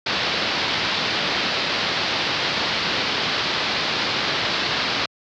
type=low-pass noise; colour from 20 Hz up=white; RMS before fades=-23 dBFS; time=0.06-5.06 s; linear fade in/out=5 ms; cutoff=4800 Hz; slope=48 dB/octave; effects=high-pass 100 Hz 12 dB/octave